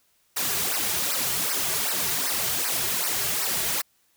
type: noise with flanger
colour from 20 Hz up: white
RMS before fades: -26 dBFS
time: 0.36-3.82 s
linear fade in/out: 10 ms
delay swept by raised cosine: 0.28 to 3.98 ms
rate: 2.6 Hz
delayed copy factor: -1
effects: white hiss -66 dBFS RMS until 4.16 s